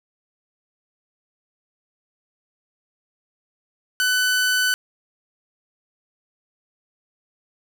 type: tone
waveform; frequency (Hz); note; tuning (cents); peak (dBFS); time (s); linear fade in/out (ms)
sawtooth; 1500; F#6; +23; -14; 4-4.74; 0
effects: none